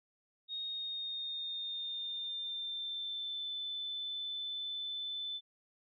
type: tone with pitch glide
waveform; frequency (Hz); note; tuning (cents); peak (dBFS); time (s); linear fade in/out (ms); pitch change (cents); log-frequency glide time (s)
sine; 3725 to 3518; A#7 to A7; -2 to -1; -37; 0.48-5.41; 50; -99; 0.65-3.53
effects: none